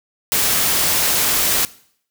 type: noise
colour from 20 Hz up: white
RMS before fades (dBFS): -17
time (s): 0.32-1.65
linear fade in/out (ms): 0
effects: noise-tail reverb RT60 0.6 s tail -20 dB re dry